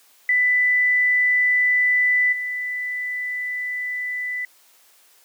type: tone with level steps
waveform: sine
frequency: 1990 Hz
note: B6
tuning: 13 cents sharp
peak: -15 / -24 dBFS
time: 0.29-4.45 s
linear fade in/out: 2 ms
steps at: 2.32 s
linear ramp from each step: 10 ms
effects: white hiss -55 dBFS RMS until 5.24 s + high-pass 400 Hz 12 dB/octave